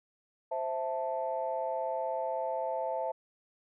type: chord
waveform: sine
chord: A minor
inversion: first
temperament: equal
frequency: 523.3 / 659.3 / 880 Hz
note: C5 / E5 / A5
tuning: 0 / 0 / 0 cents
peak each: -35 / -34 / -35 dBFS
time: 0.51-3.12 s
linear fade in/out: 10 ms
effects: tanh soft clip ceiling -21 dBFS